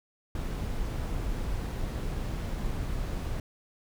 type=noise; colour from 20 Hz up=brown; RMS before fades=-32 dBFS; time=0.35-3.4 s; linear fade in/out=2 ms; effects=none